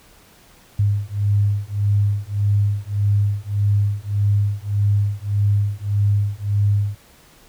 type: beating tone pair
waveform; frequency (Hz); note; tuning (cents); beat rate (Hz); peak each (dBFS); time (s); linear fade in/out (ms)
sine; 101.2 / 102.9; G#2 / G#2; -44 / -16; 1.7; -19; 0.79-6.95; 5
effects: pink hiss -50 dBFS RMS until 7.48 s